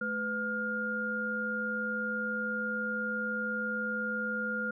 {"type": "tone cluster", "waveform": "sine", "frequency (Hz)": [215.1, 501, 1413], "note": ["A3", "B4", "F6"], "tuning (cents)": [-39, 25, 20], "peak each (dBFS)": [-37, -39, -32], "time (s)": [0.01, 4.71], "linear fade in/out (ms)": 5, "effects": []}